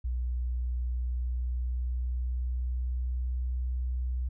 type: tone with pitch glide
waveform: sine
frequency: 61.2 to 62.41 Hz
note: B1 to B1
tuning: -15 to +19 cents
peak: -28 dBFS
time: 0.04-4.29 s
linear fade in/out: 10 ms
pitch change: +34 cents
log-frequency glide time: 0.84-3.63 s
effects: none